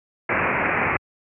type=low-pass noise; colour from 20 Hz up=white; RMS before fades=-22 dBFS; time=0.29-0.97 s; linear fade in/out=5 ms; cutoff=2500 Hz; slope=96 dB/octave; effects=high-pass 80 Hz 12 dB/octave